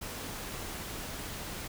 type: noise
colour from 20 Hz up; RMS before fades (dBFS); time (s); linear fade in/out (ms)
pink; -40; 0.01-1.68; 10
effects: none